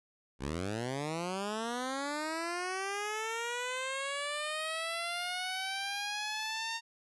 10% pulse linear sweep, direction up, 61.6 to 920 Hz, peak -26 dBFS, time 0.39-6.81 s, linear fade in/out 50 ms, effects resampled to 24000 Hz

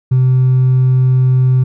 triangle tone with hard clipping, 128.6 Hz, C3, 30 cents flat, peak -7 dBFS, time 0.11-1.64 s, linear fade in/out 10 ms, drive 2 dB, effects none

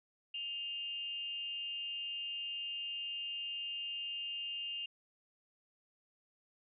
sine tone with frequency modulation, 2810 Hz, F7, 10 cents sharp, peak -38 dBFS, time 0.34-4.86 s, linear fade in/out 5 ms, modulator 278 Hz, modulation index 0.38, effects none

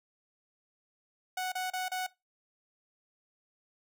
sawtooth tone bursts, 740 Hz, F#5, in tune, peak -28 dBFS, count 4, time 1.37-2.066 s, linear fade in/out 5 ms, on 150 ms, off 32 ms, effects noise-tail reverb RT60 0.2 s tail -19 dB re dry

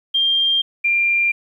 sine tone pair in turn, 3192 / 2386 Hz, G7 / D7, +31 / +27 cents, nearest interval perfect fourth, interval 504 cents, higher first, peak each -14 dBFS, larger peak neither, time 0.14-0.62 / 0.84-1.32 s, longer neither, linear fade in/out 10 ms, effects 9-bit

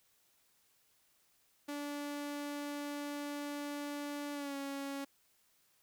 sawtooth tone with pitch glide, 289.6 to 277.5 Hz, D4 to C#4, -24 to +2 cents, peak -35 dBFS, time 1.68-5.05 s, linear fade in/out 10 ms, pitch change -74 cents, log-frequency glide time 4.33-4.56 s, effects white hiss -72 dBFS RMS until 5.82 s

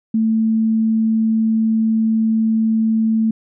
sine tone, 222 Hz, A3, 16 cents sharp, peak -13 dBFS, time 0.14-3.31 s, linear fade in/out 5 ms, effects none

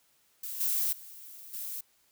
violet noise with level steps, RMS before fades -38 / -29 / -48 / -38 dBFS, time 0.43-1.81 s, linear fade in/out 5 ms, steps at 0.6 / 0.92 / 1.53 s, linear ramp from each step 10 ms, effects white hiss -68 dBFS RMS until 2.11 s

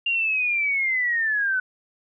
sine linear sweep, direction down, 2800 to 1488 Hz, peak -20 dBFS, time 0.06-1.6 s, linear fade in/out 5 ms, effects none

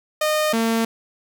sawtooth tone pair in turn, 613 / 227 Hz, D#5 / A#3, -26 / -46 cents, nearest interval octave + perfect fourth, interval 1720 cents, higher first, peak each -14 dBFS, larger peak neither, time 0.21-0.53 / 0.53-0.85 s, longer neither, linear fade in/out 5 ms, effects none

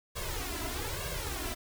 pink noise with flanger, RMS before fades -36 dBFS, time 0.15-1.55 s, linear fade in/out 20 ms, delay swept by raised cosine 1.8 to 3 ms, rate 1.1 Hz, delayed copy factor +1, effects none

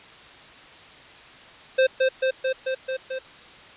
square tone with echo, 523.3 Hz, C5, in tune, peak -16 dBFS, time 1.78-1.87 s, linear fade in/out 10 ms, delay 220 ms, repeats 6, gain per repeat -2 dB, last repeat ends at 3.19 s, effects white hiss -46 dBFS RMS until 3.76 s + resampled to 8000 Hz

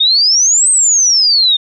sine exponential two-way sweep, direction up then down, 3616 to 8400 to 3616 Hz, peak -7 dBFS, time 0-1.57 s, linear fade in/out 10 ms, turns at 0.7 s, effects none

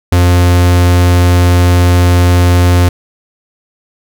45% pulse tone, 88.5 Hz, F2, 23 cents sharp, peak -5 dBFS, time 0.12-2.89 s, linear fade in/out 5 ms, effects none

